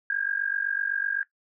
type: tone with amplitude modulation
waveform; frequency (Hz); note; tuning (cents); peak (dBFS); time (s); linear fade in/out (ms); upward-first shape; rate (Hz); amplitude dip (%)
sine; 1617; G#6; -47; -21; 0.1-1.23; 2; sine; 47.9; 90
effects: noise-tail reverb RT60 0.1 s tail -17 dB re dry